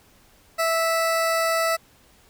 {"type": "tone", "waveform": "20% pulse", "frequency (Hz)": 657, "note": "E5", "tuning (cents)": -6, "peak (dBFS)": -15, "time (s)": [0.58, 1.77], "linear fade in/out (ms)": 20, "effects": ["pink hiss -56 dBFS RMS until 2.29 s"]}